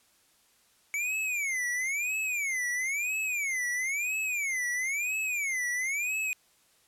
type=tone with vibrato; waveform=square; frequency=2244 Hz; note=C#7; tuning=21 cents sharp; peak=-29 dBFS; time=0.94-6.33 s; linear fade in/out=0 ms; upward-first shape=sine; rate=1 Hz; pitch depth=250 cents each way; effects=white hiss -65 dBFS RMS until 6.87 s + low-pass 12000 Hz 12 dB/octave